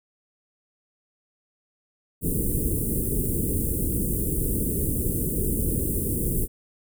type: band-stop noise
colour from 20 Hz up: pink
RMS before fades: -25 dBFS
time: 2.21-6.48 s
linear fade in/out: 50 ms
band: 450 to 8900 Hz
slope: 48 dB/octave
effects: none

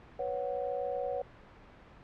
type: chord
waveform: sine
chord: B suspended second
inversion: none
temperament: equal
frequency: 493.9 / 554.4 / 740 Hz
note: B4 / C#5 / F#5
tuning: 0 / 0 / 0 cents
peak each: -36 / -35 / -38 dBFS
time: 0.19-1.22 s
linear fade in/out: 5 ms
effects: pink hiss -54 dBFS RMS until 2.03 s + low-pass 2000 Hz 12 dB/octave

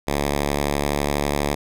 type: tone with pitch glide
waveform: 5% pulse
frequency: 71.6 to 72.22 Hz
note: D2 to D2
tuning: -43 to -28 cents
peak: -9 dBFS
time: 0.07-1.55 s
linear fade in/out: 10 ms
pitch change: +15 cents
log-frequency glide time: 0.19-1.1 s
effects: none

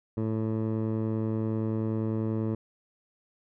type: tone with low-pass filter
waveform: 15% pulse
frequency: 110.3 Hz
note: A2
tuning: 5 cents sharp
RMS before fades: -29 dBFS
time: 0.17-2.55 s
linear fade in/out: 5 ms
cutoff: 610 Hz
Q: 0.66
effects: none

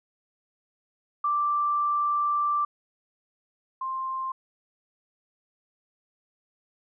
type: tone pair in turn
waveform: sine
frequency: 1174.7 / 1052 Hz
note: D6 / C6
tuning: 0 / +9 cents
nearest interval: major second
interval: 191 cents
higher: first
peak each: -22 / -28 dBFS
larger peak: first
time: 1.24-2.65 / 3.81-4.32 s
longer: first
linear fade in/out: 5 ms
effects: none

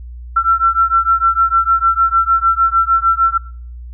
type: beating tone pair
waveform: sine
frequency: 1345 / 1351.6 Hz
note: E6 / E6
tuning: +34 / +43 cents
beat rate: 6.6 Hz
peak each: -13 dBFS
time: 0.36-3.38 s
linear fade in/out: 10 ms
effects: noise-tail reverb RT60 0.5 s tail -22 dB re dry + added 60 Hz sine -28 dBFS peak until 3.93 s

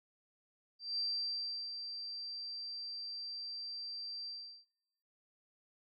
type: tone with ADSR envelope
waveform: sine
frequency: 4699 Hz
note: D8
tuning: in tune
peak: -33 dBFS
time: 0.79-4.65 s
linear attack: 190 ms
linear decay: 720 ms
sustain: -8 dB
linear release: 380 ms
effects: noise-tail reverb RT60 1.0 s tail -26 dB re dry

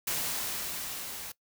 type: noise with level ramp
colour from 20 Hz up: white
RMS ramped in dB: -31 to -41 dBFS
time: 0.07-1.32 s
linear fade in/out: 5 ms
effects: noise-tail reverb RT60 0.1 s tail -20 dB re dry

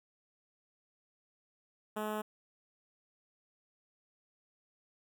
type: tone with notch filter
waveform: 10% pulse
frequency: 213.3 Hz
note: G#3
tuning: 46 cents sharp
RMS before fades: -37 dBFS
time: 1.96-2.22 s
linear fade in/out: 10 ms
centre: 4800 Hz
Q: 0.53
effects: none

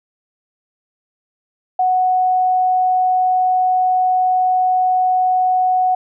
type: tone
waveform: sine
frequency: 739 Hz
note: F#5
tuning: 2 cents flat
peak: -12 dBFS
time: 1.79-5.95 s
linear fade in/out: 5 ms
effects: none

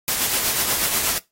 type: noise with tremolo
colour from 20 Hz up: white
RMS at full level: -20 dBFS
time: 0.08-1.18 s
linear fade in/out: 0 ms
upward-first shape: sine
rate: 8.2 Hz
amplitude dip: 40%
effects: noise-tail reverb RT60 0.2 s tail -19 dB re dry + AAC 48 kbps

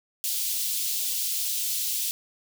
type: high-pass noise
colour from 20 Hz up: white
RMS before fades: -28 dBFS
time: 0.24-2.11 s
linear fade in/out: 0 ms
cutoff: 3100 Hz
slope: 24 dB/octave
effects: none

